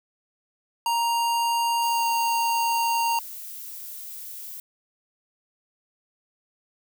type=tone with pitch glide; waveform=square; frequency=934 to 927.5 Hz; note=A#5 to A#5; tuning=+3 to -9 cents; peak=-22 dBFS; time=0.86-3.19 s; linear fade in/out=2 ms; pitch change=-12 cents; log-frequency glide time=1.88-2.07 s
type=noise; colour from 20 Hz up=violet; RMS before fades=-38 dBFS; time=1.82-4.6 s; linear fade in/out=2 ms
effects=none